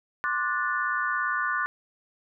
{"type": "chord", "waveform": "sine", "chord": "D dominant seventh", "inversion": "third", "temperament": "just", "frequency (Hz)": [1057.2, 1174.7, 1468.3, 1762], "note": ["C6", "D6", "F#6", "A6"], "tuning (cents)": [18, 0, -14, 2], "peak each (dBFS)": [-33, -30, -28, -31], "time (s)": [0.24, 1.66], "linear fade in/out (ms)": 0, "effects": []}